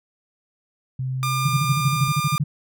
sine tone with pitch glide, 130 to 133.12 Hz, C3 to C3, -11 to +30 cents, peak -23 dBFS, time 0.99-2.08 s, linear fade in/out 5 ms, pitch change +41 cents, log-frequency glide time 1.1-1.81 s
sawtooth tone, 1200 Hz, D6, 37 cents sharp, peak -19 dBFS, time 1.23-2.38 s, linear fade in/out 0 ms
sine tone bursts, 146.83 Hz, D3, in tune, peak -17 dBFS, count 13, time 1.45-2.44 s, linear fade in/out 10 ms, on 42 ms, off 37 ms
effects none

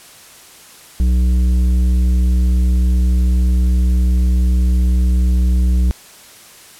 sine tone with tanh clipping, 61.9 Hz, B1, 5 cents sharp, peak -12 dBFS, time 1-5.91 s, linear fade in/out 0 ms, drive 9 dB, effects white hiss -41 dBFS RMS until 6.79 s + low-pass 12000 Hz 12 dB/octave

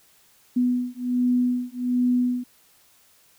sine beating tone pair, 246.9 / 248.2 Hz, B3 / B3, 0 / +9 cents, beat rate 1.3 Hz, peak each -23 dBFS, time 0.56-2.44 s, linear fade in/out 10 ms, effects white hiss -58 dBFS RMS until 3.38 s

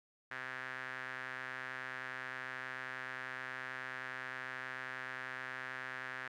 sawtooth tone with band-pass filter, 129.5 Hz, C3, 17 cents flat, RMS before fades -44 dBFS, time 0.31-6.28 s, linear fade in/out 5 ms, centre 1700 Hz, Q 4.1, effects none

